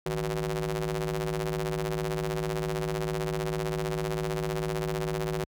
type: ring-modulated tone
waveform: sawtooth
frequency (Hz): 109.1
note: A2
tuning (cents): -14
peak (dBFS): -21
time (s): 0.06-5.44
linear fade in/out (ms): 0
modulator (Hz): 265
effects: high-pass 60 Hz 12 dB/octave